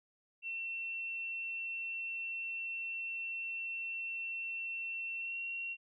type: tone with pitch glide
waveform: sine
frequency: 2703 to 2736 Hz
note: E7 to F7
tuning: +43 to -36 cents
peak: -37 dBFS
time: 0.42-5.77 s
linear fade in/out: 50 ms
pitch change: +21 cents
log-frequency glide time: 5.18-5.37 s
effects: none